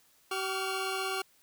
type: tone cluster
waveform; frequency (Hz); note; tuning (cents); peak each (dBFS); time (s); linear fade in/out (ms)
20% pulse; 382.7 / 1132 / 1401; G4 / C#6 / F6; -42 / +36 / +5; -29 / -35 / -31; 0.31-1.22; 5
effects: white hiss -65 dBFS RMS until 1.42 s